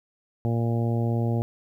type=harmonic tone; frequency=116.54 Hz; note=A#2; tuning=in tune; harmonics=1 / 2 / 3 / 4 / 5 / 6 / 7; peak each=-23 / -29 / -33 / -35 / -37 / -39 / -40 dBFS; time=0.45-1.42 s; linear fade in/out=0 ms; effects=10-bit